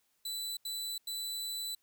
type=tone bursts at uneven times; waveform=sawtooth; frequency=3984 Hz; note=B7; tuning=14 cents sharp; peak=-33 dBFS; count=3; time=0.25-0.57 / 0.65-0.98 / 1.07-1.75 s; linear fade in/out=5 ms; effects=white hiss -75 dBFS RMS until 1.82 s